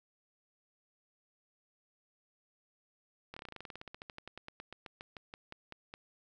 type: slowing click train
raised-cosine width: 0.3 ms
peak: -29 dBFS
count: 30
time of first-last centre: 3.34-5.939 s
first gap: 25 ms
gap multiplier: 1.08
effects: none

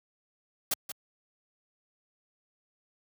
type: noise with echo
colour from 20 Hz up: white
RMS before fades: -28 dBFS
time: 0.71-0.74 s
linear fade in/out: 5 ms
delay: 180 ms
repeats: 1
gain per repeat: -10 dB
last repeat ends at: 0.92 s
effects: high-pass 100 Hz 12 dB/octave

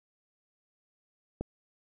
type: click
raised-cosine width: 2 ms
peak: -20 dBFS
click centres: 1.41 s
effects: none

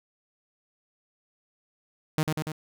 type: tone with echo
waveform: sawtooth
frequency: 155.56 Hz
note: D#3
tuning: in tune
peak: -18 dBFS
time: 2.18-2.23 s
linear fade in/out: 0 ms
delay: 96 ms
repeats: 3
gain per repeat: -3 dB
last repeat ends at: 2.518 s
effects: none

